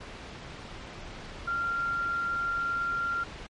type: tone in noise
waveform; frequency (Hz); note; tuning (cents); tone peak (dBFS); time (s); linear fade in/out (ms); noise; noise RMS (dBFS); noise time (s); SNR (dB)
sine; 1385; F6; -15; -27; 1.47-3.24; 10; pink; -42; 0-3.47; +12
effects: low-pass 4000 Hz 12 dB/octave + MP3 48 kbps